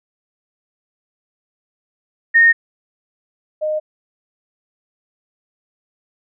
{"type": "tone pair in turn", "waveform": "sine", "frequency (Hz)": [1844, 615.4], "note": ["A#6", "D#5"], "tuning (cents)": [-19, -19], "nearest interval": "octave + perfect fifth", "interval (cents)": 1900, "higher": "first", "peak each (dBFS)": [-7, -17], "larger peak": "first", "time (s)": [[2.34, 2.53], [3.61, 3.8]], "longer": "neither", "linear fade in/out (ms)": 20, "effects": []}